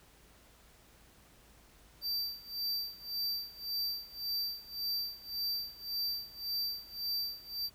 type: tone with tremolo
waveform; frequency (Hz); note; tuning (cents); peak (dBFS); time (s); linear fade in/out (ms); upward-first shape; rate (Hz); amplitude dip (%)
square; 4667; D8; -12; -32; 2.01-7.7; 50; sine; 1.8; 90
effects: added 55 Hz sine -65 dBFS peak until 7.74 s + pink hiss -62 dBFS RMS until 7.74 s